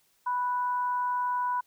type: tone pair together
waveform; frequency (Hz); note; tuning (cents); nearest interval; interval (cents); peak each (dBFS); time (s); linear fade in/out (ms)
sine; 987.8 / 1480; B5 / F#6; 0 / 0; perfect fifth; 700; -26 / -38; 0.26-1.61; 10
effects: white hiss -68 dBFS RMS until 1.66 s